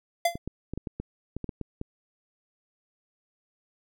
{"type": "tone with exponential decay", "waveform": "square", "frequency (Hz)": 686, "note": "F5", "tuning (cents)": -31, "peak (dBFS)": -18, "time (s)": [0.25, 0.38], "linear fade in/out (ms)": 5, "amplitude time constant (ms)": 27}
{"type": "clicks", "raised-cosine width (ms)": 3, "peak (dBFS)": -20, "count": 11, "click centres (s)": [0.355, 0.476, 0.736, 0.776, 0.872, 1, 1.366, 1.443, 1.492, 1.613, 1.814]}
{"effects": []}